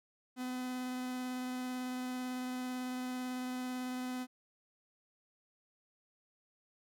45% pulse tone with vibrato, 252.6 Hz, B3, 39 cents sharp, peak -37 dBFS, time 0.36-4.27 s, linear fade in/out 50 ms, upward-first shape sine, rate 18 Hz, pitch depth 9 cents each way, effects none

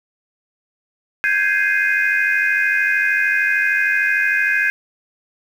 sine chord, Ab major seventh, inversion third, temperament equal, 1568 / 1661.2 / 2093 / 2489 Hz, G6 / Ab6 / C7 / Eb7, 0 / 0 / 0 / 0 cents, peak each -19 / -18 / -22 / -21 dBFS, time 1.24-4.7 s, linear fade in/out 0 ms, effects tanh soft clip ceiling -5 dBFS + 7-bit

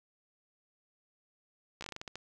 slowing click train, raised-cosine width 0.2 ms, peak -24 dBFS, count 10, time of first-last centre 1.81-2.156 s, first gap 14 ms, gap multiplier 1.24, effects none

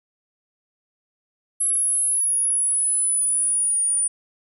sine linear sweep, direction down, 10870 to 9397 Hz, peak -18 dBFS, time 1.6-4.08 s, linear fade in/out 10 ms, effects none

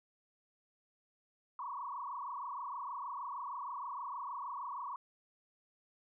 sine tone with frequency modulation, 1049 Hz, C6, 4 cents sharp, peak -39 dBFS, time 1.59-4.96 s, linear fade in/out 2 ms, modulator 26.4 Hz, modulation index 4, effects none

